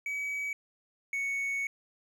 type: tone pair in turn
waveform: triangle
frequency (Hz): 2275 / 2220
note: C#7 / C#7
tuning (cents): +44 / +2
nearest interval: unison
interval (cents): 42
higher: first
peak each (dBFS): -30 / -28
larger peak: second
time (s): 0.06-0.53 / 1.13-1.67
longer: second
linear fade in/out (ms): 2
effects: none